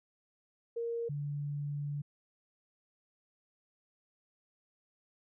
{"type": "tone pair in turn", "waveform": "sine", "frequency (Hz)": [466.2, 144.78], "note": ["A#4", "D3"], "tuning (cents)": [0, -24], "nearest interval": "octave + minor sixth", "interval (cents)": 2024, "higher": "first", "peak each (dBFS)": [-33, -34], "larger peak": "first", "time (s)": [[0.76, 1.09], [1.09, 2.02]], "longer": "second", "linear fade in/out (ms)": 10, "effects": []}